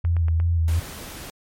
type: tone with vibrato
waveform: sine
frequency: 83.2 Hz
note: E2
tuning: 17 cents sharp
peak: -17 dBFS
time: 0.04-0.8 s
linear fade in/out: 10 ms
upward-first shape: square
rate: 2.8 Hz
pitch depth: 32 cents each way
type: click train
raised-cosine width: 0.5 ms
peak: -23 dBFS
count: 4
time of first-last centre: 0.05-0.4 s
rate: 8.56 Hz
type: noise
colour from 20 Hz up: pink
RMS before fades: -37 dBFS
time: 0.68-1.3 s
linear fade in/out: 0 ms
effects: MP3 64 kbps